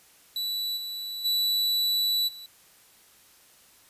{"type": "tone with level steps", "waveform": "45% pulse", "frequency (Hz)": 3951, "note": "B7", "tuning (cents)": 0, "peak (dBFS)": [-28, -33, -23, -41], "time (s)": [0.36, 2.46], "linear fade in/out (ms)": 2, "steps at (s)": [0.76, 1.24, 2.27], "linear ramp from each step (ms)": 20, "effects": ["white hiss -57 dBFS RMS until 3.89 s", "resampled to 32000 Hz"]}